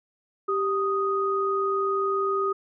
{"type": "tone pair together", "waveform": "sine", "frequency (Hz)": [392, 1244.5], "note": ["G4", "D#6"], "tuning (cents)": [0, 0], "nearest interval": "octave + minor sixth", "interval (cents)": 2000, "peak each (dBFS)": -25, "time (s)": [0.48, 2.53], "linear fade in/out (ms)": 10, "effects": []}